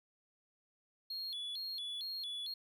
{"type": "tone with vibrato", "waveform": "triangle", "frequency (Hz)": 3817, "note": "A#7", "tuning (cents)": 40, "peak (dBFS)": -38, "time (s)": [1.1, 2.54], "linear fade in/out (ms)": 5, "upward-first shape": "square", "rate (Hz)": 2.2, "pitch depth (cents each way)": 190, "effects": []}